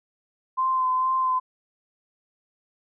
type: tone with vibrato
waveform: sine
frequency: 1034 Hz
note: C6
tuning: 21 cents flat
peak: -20 dBFS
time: 0.57-1.4 s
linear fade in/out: 20 ms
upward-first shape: sine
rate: 2.2 Hz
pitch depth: 19 cents each way
effects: none